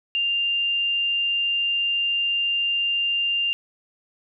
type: tone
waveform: sine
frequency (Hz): 2794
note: F7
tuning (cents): 0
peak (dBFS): -20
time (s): 0.15-3.53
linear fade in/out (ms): 0
effects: none